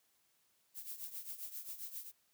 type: noise with tremolo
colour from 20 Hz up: violet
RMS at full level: -43 dBFS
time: 0.74-2.12 s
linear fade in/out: 50 ms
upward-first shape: triangle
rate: 7.5 Hz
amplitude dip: 80%
effects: white hiss -75 dBFS RMS until 2.33 s + high-pass 60 Hz 12 dB/octave